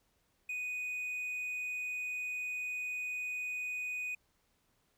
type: tone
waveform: triangle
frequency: 2486 Hz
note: D#7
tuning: 2 cents flat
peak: -34 dBFS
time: 0.49-4.15 s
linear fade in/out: 5 ms
effects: pink hiss -75 dBFS RMS until 4.97 s

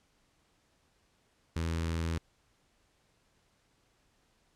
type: tone with notch filter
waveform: sawtooth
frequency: 82.41 Hz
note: E2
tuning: in tune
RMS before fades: -33 dBFS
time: 1.56-2.18 s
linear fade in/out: 0 ms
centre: 700 Hz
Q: 1.7
effects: pink hiss -71 dBFS RMS until 4.55 s + low-pass 9000 Hz 12 dB/octave

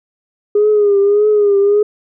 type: tone with vibrato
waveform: sine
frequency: 411.1 Hz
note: G#4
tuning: 18 cents flat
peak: -7 dBFS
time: 0.55-1.83 s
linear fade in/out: 5 ms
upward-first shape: triangle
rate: 1.7 Hz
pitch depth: 68 cents each way
effects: tanh soft clip ceiling -4 dBFS

